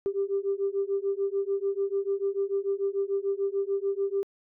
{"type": "beating tone pair", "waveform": "sine", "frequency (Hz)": [392, 398.8], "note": ["G4", "G4"], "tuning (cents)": [0, 30], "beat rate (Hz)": 6.8, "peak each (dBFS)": -28, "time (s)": [0.06, 4.23], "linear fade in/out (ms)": 0, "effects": ["tanh soft clip ceiling -18 dBFS"]}